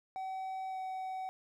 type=tone with pitch glide; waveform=triangle; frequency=760 to 754.3 Hz; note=F#5 to F#5; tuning=+46 to +33 cents; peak=-35 dBFS; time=0.16-1.29 s; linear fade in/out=0 ms; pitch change=-13 cents; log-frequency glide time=0.7-0.77 s; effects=none